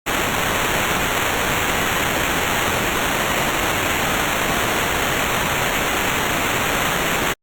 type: noise with sample-and-hold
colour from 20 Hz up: white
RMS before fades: -20 dBFS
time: 0.06-7.34 s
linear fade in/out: 20 ms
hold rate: 4900 Hz
effects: Opus 48 kbps